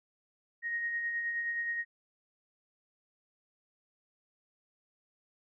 sine tone with tremolo, 1871 Hz, A#6, 6 cents sharp, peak -30 dBFS, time 0.62-1.85 s, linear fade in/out 50 ms, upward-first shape sine, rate 9.5 Hz, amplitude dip 35%, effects none

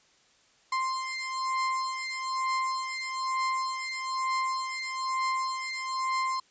35% pulse beating tone pair, 1046.5 / 1047.6 Hz, C6 / C6, 0 / +2 cents, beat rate 1.1 Hz, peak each -30 dBFS, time 0.72-6.4 s, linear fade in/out 5 ms, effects white hiss -63 dBFS RMS until 6.5 s + resampled to 16000 Hz

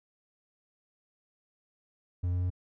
triangle tone with pitch steps, 88.8 / 89.47 / 90.14 Hz, F2 / F2 / F#2, +29 / +42 / -45 cents, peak -25 dBFS, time 2.23-2.503 s, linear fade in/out 10 ms, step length 91 ms, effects none

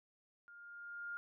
sine tone with level ramp, 1410 Hz, F6, 16 cents sharp, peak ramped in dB -55 to -40 dBFS, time 0.48-1.17 s, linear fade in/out 0 ms, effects none

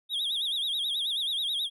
triangle tone with vibrato, 3520 Hz, A7, in tune, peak -26 dBFS, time 0.09-1.7 s, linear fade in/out 50 ms, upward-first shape sine, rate 9.3 Hz, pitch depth 160 cents each way, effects none

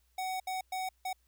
square tone bursts at uneven times, 749 Hz, F#5, 21 cents sharp, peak -34 dBFS, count 4, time 0.18-0.4 / 0.47-0.61 / 0.72-0.89 / 1.05-1.13 s, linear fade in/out 5 ms, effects added 60 Hz sine -69 dBFS peak until 1.27 s + white hiss -75 dBFS RMS until 1.27 s

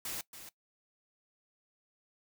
white noise with echo, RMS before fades -39 dBFS, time 0.05-0.21 s, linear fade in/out 2 ms, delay 280 ms, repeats 1, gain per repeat -10 dB, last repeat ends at 0.49 s, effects noise-tail reverb RT60 0.1 s tail -19 dB re dry

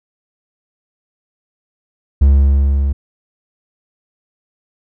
triangle tone with level ramp, 69.3 Hz, C#2, in tune, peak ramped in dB -3 to -11 dBFS, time 2.21-2.93 s, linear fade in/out 10 ms, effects none

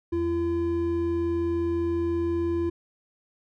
triangle tone pair together, 84.7 / 339.9 Hz, E2 / F4, +48 / -47 cents, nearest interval 2 octaves, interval 2405 cents, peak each -30 / -22 dBFS, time 0.12-2.7 s, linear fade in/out 10 ms, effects none

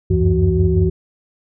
sine tone cluster, 72.4 / 90.2 / 95.9 / 168.1 / 371.8 Hz, D2 / F#2 / G2 / E3 / F#4, -24 / -44 / -37 / +34 / +8 cents, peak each -18 dBFS, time 0.1-0.9 s, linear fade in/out 10 ms, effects tanh soft clip ceiling -2 dBFS

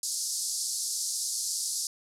pink band-pass noise, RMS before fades -32 dBFS, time 0.03-1.87 s, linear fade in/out 2 ms, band 4600 to 11000 Hz, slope 48 dB/octave, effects none

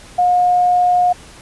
sine tone, 717 Hz, F5, 45 cents sharp, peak -10 dBFS, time 0.18-1.13 s, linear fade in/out 10 ms, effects pink hiss -40 dBFS RMS until 1.41 s + resampled to 24000 Hz

